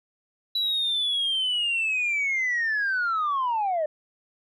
sine linear sweep, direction down, 3951 to 592 Hz, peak -21 dBFS, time 0.55-3.86 s, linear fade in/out 5 ms, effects tanh soft clip ceiling -20 dBFS

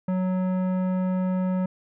sine tone with tanh clipping, 185 Hz, F#3, in tune, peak -24 dBFS, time 0.08-1.66 s, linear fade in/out 5 ms, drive 14 dB, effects none

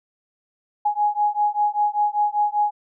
sine beating tone pair, 830.6 / 835.7 Hz, G#5 / G#5, 0 / +11 cents, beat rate 5.1 Hz, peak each -21 dBFS, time 0.85-2.71 s, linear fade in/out 10 ms, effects none

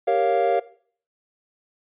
triangle chord, G half-diminished seventh, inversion none, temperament equal, 392 / 466.2 / 554.4 / 698.5 Hz, G4 / Bb4 / Db5 / F5, 0 / 0 / 0 / 0 cents, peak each -24 / -21 / -22 / -19 dBFS, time 0.07-0.6 s, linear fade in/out 10 ms, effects noise-tail reverb RT60 0.5 s tail -18 dB re dry + resampled to 8000 Hz

